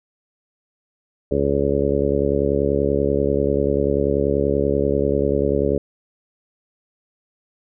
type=harmonic tone; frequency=70.3 Hz; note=C#2; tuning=25 cents sharp; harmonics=1 / 2 / 3 / 4 / 5 / 6 / 7 / 8; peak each=-26 / -27 / -27 / -25 / -26 / -21 / -25 / -25 dBFS; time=1.31-5.78 s; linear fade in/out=5 ms; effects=none